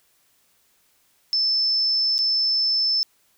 sine tone with dropouts, 5274 Hz, E8, in tune, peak -18 dBFS, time 1.33-3.03 s, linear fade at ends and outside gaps 0 ms, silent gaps 2.181-2.189 s, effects white hiss -63 dBFS RMS until 3.37 s

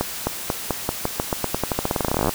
accelerating click train, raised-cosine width 1 ms, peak -6 dBFS, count 30, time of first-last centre 0.01-2.293 s, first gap 260 ms, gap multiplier 0.89, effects white hiss -31 dBFS RMS until 2.34 s

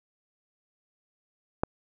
click, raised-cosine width 1 ms, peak -10 dBFS, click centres 1.635 s, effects none

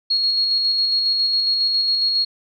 sine tone with tremolo, 4303 Hz, C8, 48 cents sharp, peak -15 dBFS, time 0.1-2.25 s, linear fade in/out 10 ms, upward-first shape square, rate 7.3 Hz, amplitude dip 25%, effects none

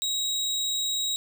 30% pulse tone, 3818 Hz, A#7, 41 cents sharp, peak -23 dBFS, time 0.02-1.16 s, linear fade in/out 0 ms, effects none

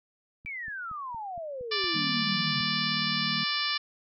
click train, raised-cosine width 5 ms, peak -37 dBFS, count 7, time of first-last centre 0.45-1.842 s, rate 4.31 Hz
sine exponential sweep, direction down, 2349 to 131.4 Hz, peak -34 dBFS, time 0.46-2.61 s, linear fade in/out 0 ms
harmonic tone, 587.3 Hz, D5, in tune, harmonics 2 / 3 / 4 / 5 / 6 / 7 / 8 / 9, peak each -35 / -35 / -35 / -35 / -35 / -35 / -35 / -35 dBFS, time 1.71-3.78 s, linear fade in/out 10 ms
sine chord, Eb major, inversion none, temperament just, 155.56 / 194.45 / 233.3 Hz, Eb3 / G3 / Bb3, 0 / -14 / +2 cents, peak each -37 dBFS, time 1.94-3.44 s, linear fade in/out 10 ms
effects none

